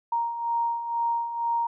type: beating tone pair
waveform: sine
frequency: 932.3 / 934.4 Hz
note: A#5 / A#5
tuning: 0 / +4 cents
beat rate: 2.1 Hz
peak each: -32 / -25 dBFS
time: 0.12-1.67 s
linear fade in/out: 5 ms
effects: none